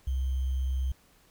sine tone with sample-and-hold, 65.41 Hz, C2, in tune, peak -26 dBFS, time 0.07-0.92 s, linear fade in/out 5 ms, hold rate 3150 Hz, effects pink hiss -62 dBFS RMS until 1.3 s

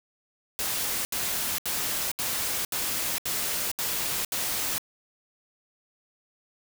white noise bursts, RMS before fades -29 dBFS, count 8, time 0.59-4.781 s, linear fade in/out 0 ms, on 460 ms, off 73 ms, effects none

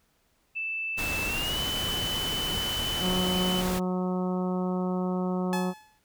sine tone with pitch glide, 2642 to 3017 Hz, E7 to F#7, +3 to +33 cents, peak -29 dBFS, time 0.55-3.62 s, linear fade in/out 20 ms, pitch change +230 cents, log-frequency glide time 1.25-1.6 s
pink noise, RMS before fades -33 dBFS, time 0.97-3.8 s, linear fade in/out 20 ms
harmonic tone, 182.8 Hz, F#3, 21 cents flat, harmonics 1 / 2 / 3 / 4 / 5 / 6 / 7, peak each -27 / -33 / -37 / -39 / -41 / -43 / -44 dBFS, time 3-5.74 s, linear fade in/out 50 ms
sawtooth tone with exponential decay, 859 Hz, A5, 42 cents flat, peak -24 dBFS, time 5.53-5.99 s, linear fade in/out 0 ms, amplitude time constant 100 ms
effects pink hiss -69 dBFS RMS until 6.04 s

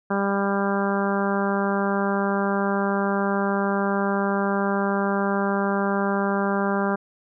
harmonic tone, 198.5 Hz, G3, 22 cents sharp, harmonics 1 / 2 / 3 / 4 / 5 / 6 / 7 / 8, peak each -24 / -27 / -29 / -30 / -31 / -32 / -32 / -33 dBFS, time 0.1-6.96 s, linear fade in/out 10 ms, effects none

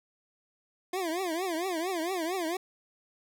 25% pulse tone with vibrato, 349.2 Hz, F4, in tune, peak -26 dBFS, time 0.93-2.57 s, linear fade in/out 5 ms, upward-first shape triangle, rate 4.4 Hz, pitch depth 210 cents each way, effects none

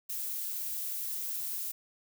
violet noise, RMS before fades -36 dBFS, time 0.09-1.72 s, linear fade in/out 10 ms, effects none

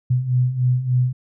sine beating tone pair, 123.47 / 126.87 Hz, B2 / B2, 0 / +47 cents, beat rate 3.4 Hz, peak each -22 / -17 dBFS, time 0.1-1.13 s, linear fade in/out 10 ms, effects none

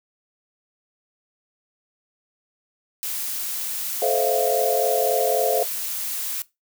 blue noise, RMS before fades -28 dBFS, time 3.03-6.42 s, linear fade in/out 0 ms
sine chord, F major seventh, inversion first, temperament just, 436.5 / 523.8 / 654.8 / 698.5 Hz, A4 / C5 / E5 / F5, -14 / +2 / -12 / 0 cents, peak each -24 dBFS, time 4.02-5.63 s, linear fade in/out 2 ms
effects noise-tail reverb RT60 0.2 s tail -19 dB re dry

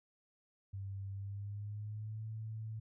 sine tone with pitch glide, 98 to 110 Hz, G2 to A2, 0 to 0 cents, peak -40 dBFS, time 0.73-2.8 s, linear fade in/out 10 ms, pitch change +200 cents, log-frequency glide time 1.12-2.26 s, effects none

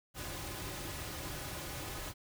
pink noise with comb filter, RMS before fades -42 dBFS, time 0.14-2.14 s, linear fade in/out 50 ms, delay 4.4 ms, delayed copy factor -0.55, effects none

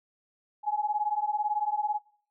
sine beating tone pair, 830.6 / 848.6 Hz, G#5 / G#5, 0 / +37 cents, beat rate 18 Hz, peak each -29 dBFS, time 0.63-2 s, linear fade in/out 50 ms, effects noise-tail reverb RT60 0.5 s tail -21 dB re dry

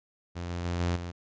sawtooth tone with level steps, 87.1 Hz, F2, 4 cents flat, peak -30 / -28 / -25 / -22 / -31 dBFS, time 0.35-1.12 s, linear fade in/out 20 ms, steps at 0.5 / 0.65 / 0.8 / 0.96 s, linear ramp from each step 5 ms, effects resampled to 16000 Hz

